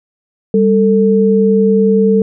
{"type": "tone pair together", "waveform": "sine", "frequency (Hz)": [198, 444.8], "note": ["G3", "A4"], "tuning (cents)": [18, 19], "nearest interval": "octave + major second", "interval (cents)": 1401, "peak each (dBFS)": -10, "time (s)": [0.54, 2.22], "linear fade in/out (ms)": 2, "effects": []}